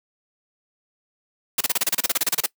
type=noise bursts; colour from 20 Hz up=white; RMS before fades=-20 dBFS; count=16; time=1.58-2.462 s; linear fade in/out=5 ms; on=27 ms; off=30 ms; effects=noise-tail reverb RT60 0.1 s tail -22 dB re dry + high-pass 200 Hz 12 dB/octave